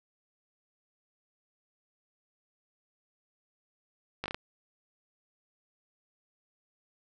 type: slowing click train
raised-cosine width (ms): 0.3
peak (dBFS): -18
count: 5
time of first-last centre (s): 4.24-4.345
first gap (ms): 18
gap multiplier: 1.26
effects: none